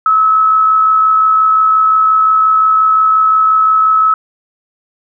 sine tone with amplitude modulation, 1293 Hz, E6, 34 cents flat, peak -5 dBFS, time 0.06-4.14 s, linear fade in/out 2 ms, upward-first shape sine, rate 65.7 Hz, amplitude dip 30%, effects none

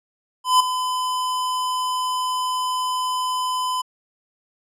square tone with ADSR envelope, 1012 Hz, B5, 42 cents sharp, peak -11 dBFS, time 0.44-3.82 s, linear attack 160 ms, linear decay 8 ms, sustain -11 dB, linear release 12 ms, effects low-pass 12000 Hz 12 dB/octave

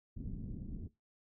pink low-pass noise, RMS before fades -43 dBFS, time 0.16-0.88 s, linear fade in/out 10 ms, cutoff 270 Hz, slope 24 dB/octave, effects noise-tail reverb RT60 0.2 s tail -18 dB re dry

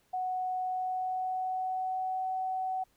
sine tone with pitch glide, 740 to 751.6 Hz, F#5 to F#5, 0 to +27 cents, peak -30 dBFS, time 0.13-2.84 s, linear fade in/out 10 ms, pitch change +27 cents, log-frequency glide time 0.59-2.32 s, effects pink hiss -70 dBFS RMS until 2.96 s

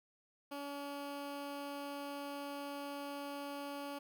15% pulse tone with notch filter, 284 Hz, C#4, 42 cents sharp, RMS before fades -44 dBFS, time 0.51-3.99 s, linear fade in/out 10 ms, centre 7200 Hz, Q 1.9, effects none

